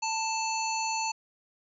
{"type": "harmonic tone with a mistuned harmonic", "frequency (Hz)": 880, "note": "A5", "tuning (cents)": 0, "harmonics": [1, 3, 5, 7, 8], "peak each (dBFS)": [-30, -35, -37, -38, -39], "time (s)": [0.02, 1.12], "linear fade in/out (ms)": 10, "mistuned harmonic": 1, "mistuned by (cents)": 16, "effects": []}